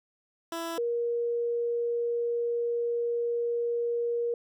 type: tone pair in turn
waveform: 15% pulse / sine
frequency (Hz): 332.9 / 472.6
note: E4 / A#4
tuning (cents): +17 / +24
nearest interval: tritone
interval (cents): 607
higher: second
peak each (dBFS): -26 / -26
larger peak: neither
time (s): 0.52-0.78 / 0.78-4.34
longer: second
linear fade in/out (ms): 2
effects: none